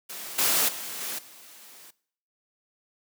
white noise with level steps, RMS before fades -38 / -23 / -36 / -33 / -49 dBFS, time 0.09-1.91 s, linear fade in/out 10 ms, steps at 0.38 / 0.68 / 1 / 1.18 s, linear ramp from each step 10 ms, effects noise-tail reverb RT60 0.6 s tail -21 dB re dry + high-pass 200 Hz 12 dB/octave

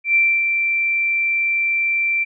sine tone with ADSR envelope, 2349 Hz, D7, in tune, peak -11 dBFS, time 0.04-2.25 s, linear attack 110 ms, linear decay 270 ms, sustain -5 dB, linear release 24 ms, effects none

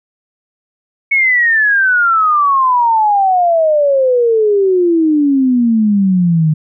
sine exponential sweep, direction down, 2222 to 151.7 Hz, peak -8 dBFS, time 1.11-6.54 s, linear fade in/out 10 ms, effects none

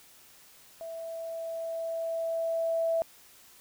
sine tone with level ramp, 659.3 Hz, E5, in tune, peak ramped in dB -37 to -24 dBFS, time 0.81-3.02 s, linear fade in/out 0 ms, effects white hiss -56 dBFS RMS until 3.6 s

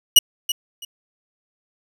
sawtooth tone with echo, 2908 Hz, F#7, 31 cents flat, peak -3 dBFS, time 0.16-0.19 s, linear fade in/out 5 ms, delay 330 ms, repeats 2, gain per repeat -13 dB, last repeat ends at 0.85 s, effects none

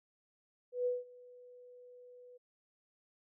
sine tone with ADSR envelope, 493.9 Hz, B4, in tune, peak -29 dBFS, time 0.72-2.38 s, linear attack 140 ms, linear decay 180 ms, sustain -24 dB, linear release 17 ms, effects none

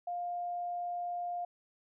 sine tone, 704 Hz, F5, 14 cents sharp, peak -34 dBFS, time 0.07-1.45 s, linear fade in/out 5 ms, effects none

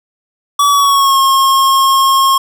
square tone with pitch glide, 1143 to 1078.8 Hz, D6 to C#6, -47 to -47 cents, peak -8 dBFS, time 0.59-2.38 s, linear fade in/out 5 ms, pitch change -100 cents, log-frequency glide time 0.69-1.19 s, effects none

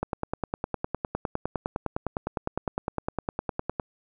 click train, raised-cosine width 1 ms, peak -13 dBFS, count 38, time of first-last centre 0.03-3.798 s, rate 9.82 Hz, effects none

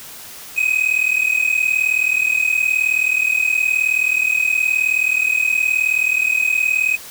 triangle tone pair together, 2503 / 2542 Hz, D#7 / D#7, +10 / +36 cents, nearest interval unison, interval 26 cents, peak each -16 dBFS, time 0.56-6.97 s, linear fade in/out 20 ms, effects white hiss -36 dBFS RMS until 7.1 s

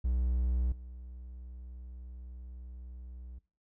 triangle tone with level steps, 61.74 Hz, B1, in tune, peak -25 / -41 dBFS, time 0.04-3.39 s, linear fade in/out 10 ms, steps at 0.72 s, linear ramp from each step 2 ms, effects noise-tail reverb RT60 0.4 s tail -23 dB re dry

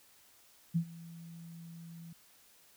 sine tone with ADSR envelope, 167.3 Hz, E3, 26 cents sharp, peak -25 dBFS, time 0.74-2.13 s, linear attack 22 ms, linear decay 80 ms, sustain -21 dB, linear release 4 ms, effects white hiss -63 dBFS RMS until 2.76 s

